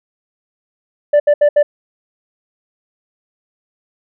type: tone bursts at uneven times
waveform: sine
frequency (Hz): 587.3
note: D5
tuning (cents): 0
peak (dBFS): -4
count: 4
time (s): 1.13-1.2 / 1.27-1.34 / 1.41-1.49 / 1.56-1.63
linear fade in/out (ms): 10
effects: tanh soft clip ceiling -6 dBFS